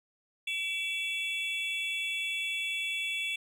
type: tone cluster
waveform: triangle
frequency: 2291 / 2685 / 3415 Hz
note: D7 / E7 / G#7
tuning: -44 / +31 / +48 cents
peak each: -35 / -32 / -35 dBFS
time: 0.47-3.36 s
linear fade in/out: 5 ms
effects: none